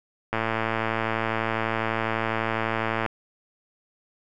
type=click train; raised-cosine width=0.5 ms; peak=-10 dBFS; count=307; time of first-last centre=0.33-3.062 s; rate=112 Hz; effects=none